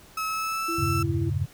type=tone with pitch glide; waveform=35% pulse; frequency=1292 to 1327.6 Hz; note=E6 to E6; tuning=-35 to +12 cents; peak=-25 dBFS; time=0.17-1.03 s; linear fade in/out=5 ms; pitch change=+47 cents; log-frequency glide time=0.28-0.74 s
type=tone; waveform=sine; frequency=334 Hz; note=E4; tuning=23 cents sharp; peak=-29 dBFS; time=0.68-1.3 s; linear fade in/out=10 ms
type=chord; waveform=sine; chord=E diminished seventh; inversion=none; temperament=equal; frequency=82.41 / 98 / 116.54 / 138.59 Hz; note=E2 / G2 / Bb2 / Db3; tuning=0 / 0 / 0 / 0 cents; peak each=-32 / -27 / -33 / -28 dBFS; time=0.78-1.46 s; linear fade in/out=10 ms
effects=pink hiss -52 dBFS RMS until 1.53 s